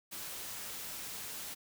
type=noise; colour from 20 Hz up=white; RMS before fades=-43 dBFS; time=0.11-1.55 s; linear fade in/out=20 ms; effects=none